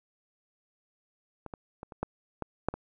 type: clicks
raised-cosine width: 1 ms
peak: -26 / -25 / -26 / -30 / -16 / -19 / -12 / -22 dBFS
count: 8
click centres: 1.463 / 1.538 / 1.831 / 1.922 / 2.03 / 2.423 / 2.686 / 2.74 s
effects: none